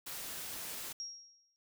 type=noise; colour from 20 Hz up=white; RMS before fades=-43 dBFS; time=0.06-0.93 s; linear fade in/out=10 ms
type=tone with exponential decay; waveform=sine; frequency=5600 Hz; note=F8; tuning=4 cents sharp; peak=-37 dBFS; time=1-1.56 s; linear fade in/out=0 ms; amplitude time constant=120 ms
effects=none